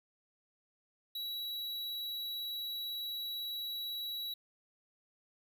square tone, 3906 Hz, B7, 20 cents flat, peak -38 dBFS, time 1.15-4.34 s, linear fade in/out 5 ms, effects none

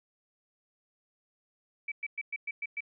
sine tone bursts, 2303 Hz, D7, 34 cents flat, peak -32 dBFS, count 7, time 1.88-2.806 s, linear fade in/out 5 ms, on 38 ms, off 110 ms, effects none

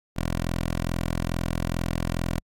10% pulse tone, 42.34 Hz, E1, 47 cents sharp, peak -17 dBFS, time 0.16-2.4 s, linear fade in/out 10 ms, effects AAC 48 kbps

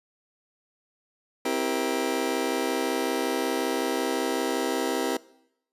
30% pulse chord, C dominant seventh, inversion none, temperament just, 261.6 / 327 / 392.4 / 470.9 Hz, C4 / E4 / G4 / Bb4, 0 / -14 / +2 / +18 cents, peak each -28 dBFS, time 1.45-5.17 s, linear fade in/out 5 ms, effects noise-tail reverb RT60 0.8 s tail -21 dB re dry + resampled to 32000 Hz

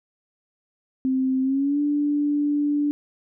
sine tone with pitch glide, 261.6 to 291.9 Hz, C4 to D4, 0 to -10 cents, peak -19 dBFS, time 1.05-2.91 s, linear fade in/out 0 ms, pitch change +190 cents, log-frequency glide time 1.42-1.8 s, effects none

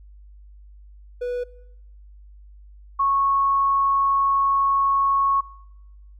triangle / sine tone pair in turn, 490.9 / 1102 Hz, B4 / C#6, -10 / -11 cents, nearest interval octave + major second, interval 1399 cents, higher second, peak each -22 / -17 dBFS, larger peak second, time 1.21-1.44 / 2.99-5.41 s, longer second, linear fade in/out 10 ms, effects noise-tail reverb RT60 0.9 s tail -22 dB re dry + added 50 Hz sine -43 dBFS peak until 6.19 s

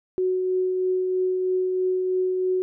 sine tone with tremolo, 370 Hz, F#4, in tune, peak -19 dBFS, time 0.18-2.62 s, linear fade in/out 0 ms, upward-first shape triangle, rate 3.1 Hz, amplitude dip 30%, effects none

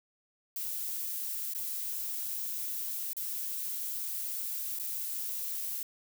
violet noise with dropouts, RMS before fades -36 dBFS, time 0.56-5.83 s, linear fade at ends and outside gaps 2 ms, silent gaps 1.536-1.548 / 3.132-3.167 / 4.789-4.797 s, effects none

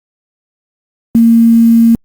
sine tone with quantisation, 230 Hz, A#3, 23 cents flat, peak -3 dBFS, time 1.15-1.95 s, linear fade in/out 0 ms, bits 5, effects Opus 32 kbps

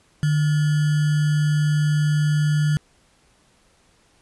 sine tone with sample-and-hold, 150 Hz, D3, 37 cents sharp, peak -16 dBFS, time 0.23-2.77 s, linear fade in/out 0 ms, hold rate 1575 Hz, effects pink hiss -59 dBFS RMS until 4.21 s + resampled to 24000 Hz

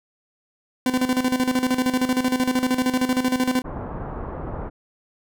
40% pulse tone with tremolo, 254.4 Hz, C4, 48 cents flat, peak -16 dBFS, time 0.86-3.62 s, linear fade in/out 2 ms, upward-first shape square, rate 13 Hz, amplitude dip 70%
pink low-pass noise, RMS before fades -31 dBFS, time 3.64-4.7 s, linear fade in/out 20 ms, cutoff 1200 Hz, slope 24 dB/octave
effects none

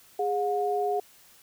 sine tone pair together, 411.7 / 721 Hz, G#4 / F#5, -15 / -45 cents, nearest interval minor seventh, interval 970 cents, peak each -27 dBFS, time 0.19-1 s, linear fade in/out 5 ms, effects white hiss -56 dBFS RMS until 1.42 s

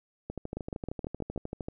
two click trains, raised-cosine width 2 ms, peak -22 / -21 dBFS, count 19 / 6, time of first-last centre 0.3-1.685 / 0.57-1.361 s, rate 13 / 6.32 Hz, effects none

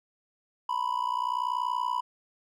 triangle tone with amplitude modulation, 987.8 Hz, B5, in tune, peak -21 dBFS, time 0.69-2.01 s, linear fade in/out 5 ms, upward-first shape sine, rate 60.6 Hz, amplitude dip 90%, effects none

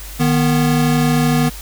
square tone pair together, 153.15 / 244.4 Hz, D#3 / B3, -27 / -18 cents, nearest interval minor sixth, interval 809 cents, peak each -16 dBFS, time 0.19-1.5 s, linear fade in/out 20 ms, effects added 50 Hz sine -31 dBFS peak until 1.61 s + white hiss -35 dBFS RMS until 1.61 s

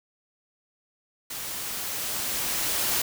white noise with level ramp, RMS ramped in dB -35 to -25 dBFS, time 1.3-3.02 s, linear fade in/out 5 ms, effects none

